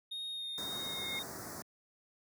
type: tone with vibrato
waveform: triangle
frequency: 3700 Hz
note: A#7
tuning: 14 cents flat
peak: -37 dBFS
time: 0.11-1.23 s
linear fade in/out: 10 ms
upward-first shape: sine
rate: 1.8 Hz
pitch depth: 11 cents each way
type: tone with exponential growth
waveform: sine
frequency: 2144 Hz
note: C7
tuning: 42 cents sharp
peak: -37 dBFS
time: 0.4-1.19 s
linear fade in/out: 1 ms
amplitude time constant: 170 ms
type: band-stop noise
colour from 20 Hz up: pink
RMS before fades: -43 dBFS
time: 0.58-1.62 s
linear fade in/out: 0 ms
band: 1900 to 4700 Hz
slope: 48 dB/octave
effects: high-pass 150 Hz 12 dB/octave

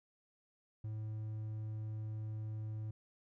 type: tone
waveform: triangle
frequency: 108.4 Hz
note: A2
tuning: 25 cents flat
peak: -37 dBFS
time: 0.84-2.91 s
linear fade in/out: 5 ms
effects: none

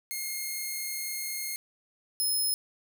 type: tone pair in turn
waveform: 5% pulse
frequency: 2142 / 5154 Hz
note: C7 / E8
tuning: +40 / -40 cents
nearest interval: octave + minor third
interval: 1520 cents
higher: second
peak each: -22 / -20 dBFS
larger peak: second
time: 0.11-1.56 / 2.2-2.54 s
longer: first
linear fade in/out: 0 ms
effects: none

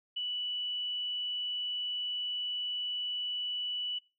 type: tone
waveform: sine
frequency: 2960 Hz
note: F#7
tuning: in tune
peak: -32 dBFS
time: 0.16-3.99 s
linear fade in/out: 10 ms
effects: noise-tail reverb RT60 0.3 s tail -22 dB re dry

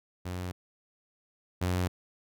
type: tone pair in turn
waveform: sawtooth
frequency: 90.3 / 90.3 Hz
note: F#2 / F#2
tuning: -42 / -42 cents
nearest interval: unison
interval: 0 cents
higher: neither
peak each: -30 / -23 dBFS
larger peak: second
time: 0.25-0.52 / 1.61-1.88 s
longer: neither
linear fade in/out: 10 ms
effects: none

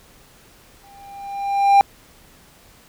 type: tone with exponential growth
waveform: triangle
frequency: 797 Hz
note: G5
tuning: 28 cents sharp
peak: -5 dBFS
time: 0.84-1.81 s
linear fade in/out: 0 ms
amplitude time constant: 210 ms
effects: pink hiss -50 dBFS RMS until 2.88 s

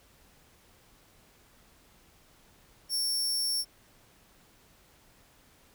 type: tone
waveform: sawtooth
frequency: 5460 Hz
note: F8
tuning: 40 cents flat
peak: -25 dBFS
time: 2.89-3.65 s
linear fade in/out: 50 ms
effects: pink hiss -61 dBFS RMS until 5.74 s

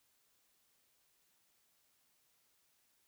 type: silence
effects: white hiss -75 dBFS RMS until 3.07 s

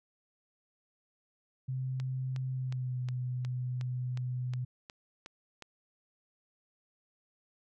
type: tone with pitch glide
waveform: sine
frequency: 130 to 125.57 Hz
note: C3 to B2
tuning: -11 to +29 cents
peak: -32 dBFS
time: 1.68-4.65 s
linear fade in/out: 10 ms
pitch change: -60 cents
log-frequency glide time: 2.52-3.01 s
type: click train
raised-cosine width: 0.2 ms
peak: -28 dBFS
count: 11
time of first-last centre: 2-5.623 s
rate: 2.76 Hz
effects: none

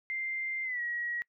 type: tone with pitch glide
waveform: sine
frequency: 2093 to 1908.2 Hz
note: C7 to A#6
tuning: 0 to +40 cents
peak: -32 dBFS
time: 0.1-1.22 s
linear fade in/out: 0 ms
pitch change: -160 cents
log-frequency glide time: 0.64-0.81 s
effects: noise-tail reverb RT60 0.1 s tail -24 dB re dry

